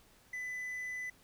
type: tone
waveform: triangle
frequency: 2000 Hz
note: B6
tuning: 21 cents sharp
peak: -36 dBFS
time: 0.33-1.1 s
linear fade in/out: 5 ms
effects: pink hiss -64 dBFS RMS until 1.23 s